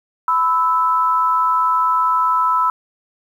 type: tone pair together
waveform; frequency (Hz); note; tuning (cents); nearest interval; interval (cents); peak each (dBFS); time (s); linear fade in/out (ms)
sine; 1000 / 1312.3; B5 / E6; +21 / -8; perfect fourth; 471; -16; 0.28-2.7; 2
effects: 8-bit